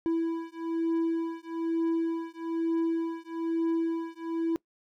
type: beating tone pair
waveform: triangle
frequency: 329.6 / 330.7 Hz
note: E4 / E4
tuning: 0 / +6 cents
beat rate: 1.1 Hz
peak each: -28 dBFS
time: 0.06-4.56 s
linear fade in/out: 0 ms
effects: noise-tail reverb RT60 0.1 s tail -22 dB re dry